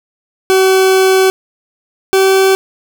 40% pulse tone pair in turn, 379.5 / 383.9 Hz, F#4 / G4, +44 / -36 cents, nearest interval unison, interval 20 cents, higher second, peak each -6 dBFS, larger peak neither, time 0.5-1.3 / 2.13-2.55 s, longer first, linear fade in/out 0 ms, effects none

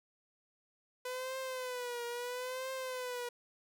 sawtooth tone with vibrato, 500 Hz, B4, 21 cents sharp, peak -34 dBFS, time 1.05-3.29 s, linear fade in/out 5 ms, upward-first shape triangle, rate 0.75 Hz, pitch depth 94 cents each way, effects none

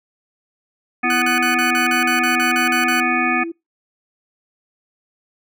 harmonic tone, 247.5 Hz, B3, 4 cents sharp, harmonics 1 / 3 / 5 / 7 / 9 / 10, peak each -23 / -23 / -23 / -23 / -23 / -23 dBFS, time 1.03-3.44 s, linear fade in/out 10 ms
sine tone, 334 Hz, E4, 23 cents sharp, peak -24 dBFS, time 1.04-3.52 s, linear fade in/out 10 ms
sawtooth tone bursts, 1495 Hz, F#6, 17 cents sharp, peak -17 dBFS, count 12, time 1.1-3.002 s, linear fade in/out 2 ms, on 120 ms, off 42 ms
effects noise-tail reverb RT60 0.2 s tail -25 dB re dry

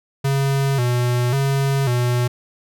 square tone with vibrato, 129.7 Hz, C3, 15 cents flat, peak -17 dBFS, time 0.24-2.28 s, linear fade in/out 10 ms, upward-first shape square, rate 0.92 Hz, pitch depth 100 cents each way, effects none

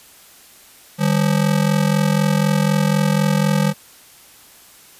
square ring-modulated tone, 174.61 Hz, F3, in tune, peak -12 dBFS, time 0.98-3.74 s, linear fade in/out 50 ms, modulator 22 Hz, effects white hiss -46 dBFS RMS until 4.99 s + resampled to 32000 Hz

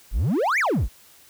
triangle exponential two-way sweep, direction up then down, 33.52 to 2429 to 33.52 Hz, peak -17 dBFS, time 0.11-0.89 s, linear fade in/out 50 ms, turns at 0.59 s, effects white hiss -52 dBFS RMS until 1.29 s

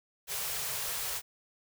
white band-stop noise, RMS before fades -35 dBFS, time 0.27-1.22 s, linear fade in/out 50 ms, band 180 to 390 Hz, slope 96 dB/octave, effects none

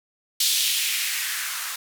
violet noise with band-pass filter sweep, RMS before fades -25 dBFS, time 0.4-1.76 s, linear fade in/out 5 ms, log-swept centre 3800 to 1200 Hz, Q 2.1, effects none

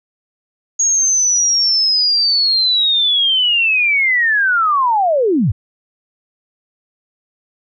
sine linear sweep, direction down, 6650 to 77.78 Hz, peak -11 dBFS, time 0.79-5.52 s, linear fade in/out 10 ms, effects none

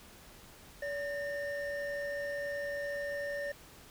triangle tone pair together, 572 / 1816 Hz, D5 / A#6, -46 / -46 cents, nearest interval octave + minor sixth, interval 2000 cents, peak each -34 / -38 dBFS, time 0.82-3.52 s, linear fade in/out 5 ms, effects pink hiss -55 dBFS RMS until 3.9 s

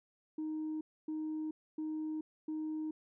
sine tone bursts, 311.1 Hz, D#4, in tune, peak -34 dBFS, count 4, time 0.38-2.91 s, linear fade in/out 5 ms, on 430 ms, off 270 ms, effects tanh soft clip ceiling -33 dBFS

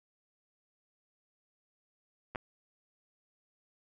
clicks, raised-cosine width 0.5 ms, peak -27 / -19 dBFS, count 2, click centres 2.35 / 2.358 s, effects none

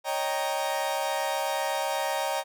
40% pulse chord, Eb dominant seventh, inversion third, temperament equal, 554.4 / 622.3 / 784 / 932.3 Hz, Db5 / Eb5 / G5 / Bb5, 0 / 0 / 0 / 0 cents, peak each -32 / -32 / -31 / -31 dBFS, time 0.04-2.44 s, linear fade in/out 50 ms, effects none

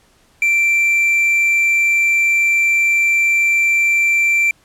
triangle tone with quantisation, 2349 Hz, D7, in tune, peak -10 dBFS, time 0.42-4.51 s, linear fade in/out 2 ms, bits 6, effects pink hiss -54 dBFS RMS until 4.64 s + low-pass 11000 Hz 12 dB/octave

